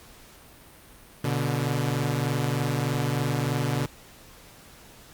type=tone pair together; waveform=sawtooth; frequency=121.7 / 144.96 Hz; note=B2 / D3; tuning=-25 / -22 cents; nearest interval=minor third; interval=303 cents; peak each=-23 dBFS; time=1.24-3.86 s; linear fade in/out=5 ms; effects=pink hiss -50 dBFS RMS until 5.13 s + Opus 48 kbps